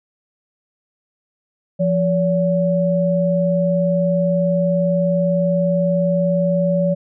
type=tone pair together; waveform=sine; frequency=173.2 / 569.6 Hz; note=F3 / C#5; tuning=-14 / +47 cents; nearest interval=octave + major sixth; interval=2061 cents; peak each=-17 dBFS; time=1.79-6.95 s; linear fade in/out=20 ms; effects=none